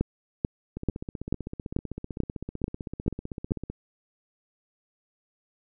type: two click trains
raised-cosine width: 3 ms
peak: -11 / -21 dBFS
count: 9 / 47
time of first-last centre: 0.01-3.519 / 0.77-3.7 s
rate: 2.28 / 15.7 Hz
effects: none